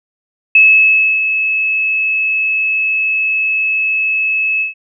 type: tone with ADSR envelope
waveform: sine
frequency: 2593 Hz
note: E7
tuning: 29 cents flat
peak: -3 dBFS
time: 0.55-4.74 s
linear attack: 4 ms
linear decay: 650 ms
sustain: -9 dB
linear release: 130 ms
effects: none